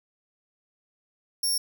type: tone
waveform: 20% pulse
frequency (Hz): 5500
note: F8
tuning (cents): -27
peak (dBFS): -18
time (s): 1.43-1.58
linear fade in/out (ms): 5
effects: none